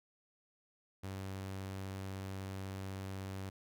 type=tone; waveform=sawtooth; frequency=96.2 Hz; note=G2; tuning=32 cents flat; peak=-37 dBFS; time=1.03-3.5 s; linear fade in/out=10 ms; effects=none